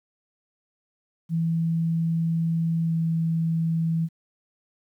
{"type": "tone with pitch glide", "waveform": "sine", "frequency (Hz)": [164.81, 163.77], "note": ["E3", "E3"], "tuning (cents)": [0, -11], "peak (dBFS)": -21, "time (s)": [1.29, 4.09], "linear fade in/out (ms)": 50, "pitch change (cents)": -11, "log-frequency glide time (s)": [2.85, 2.93], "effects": ["10-bit"]}